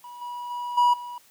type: tone with level steps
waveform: triangle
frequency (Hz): 971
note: B5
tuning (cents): -30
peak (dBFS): -37 / -30 / -27 / -14 / -32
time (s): 0.04-1.18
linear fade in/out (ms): 2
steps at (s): 0.21 / 0.5 / 0.77 / 0.93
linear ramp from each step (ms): 10
effects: white hiss -57 dBFS RMS until 1.3 s + high-pass 60 Hz 12 dB/octave